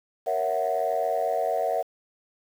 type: chord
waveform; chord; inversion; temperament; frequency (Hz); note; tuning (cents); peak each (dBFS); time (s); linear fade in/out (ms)
sine; F# dominant seventh; first; equal; 466.2 / 554.4 / 659.3 / 740; A#4 / C#5 / E5 / F#5; 0 / 0 / 0 / 0; -30 / -29 / -26 / -27; 0.26-1.83; 20
effects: tanh soft clip ceiling -16 dBFS + 8-bit